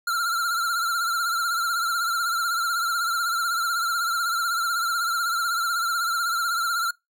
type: tone with vibrato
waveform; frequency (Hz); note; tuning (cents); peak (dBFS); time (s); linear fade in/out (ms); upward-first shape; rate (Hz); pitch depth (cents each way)
square; 1376; F6; -26; -23; 0.07-6.91; 5; triangle; 16; 83
effects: noise-tail reverb RT60 0.2 s tail -25 dB re dry